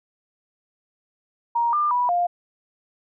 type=tone with pitch steps; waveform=sine; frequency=940 / 1200 / 980 / 703 Hz; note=A#5 / D6 / B5 / F5; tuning=+14 / +37 / -14 / +11 cents; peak=-18 dBFS; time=1.55-2.27 s; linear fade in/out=10 ms; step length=180 ms; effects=none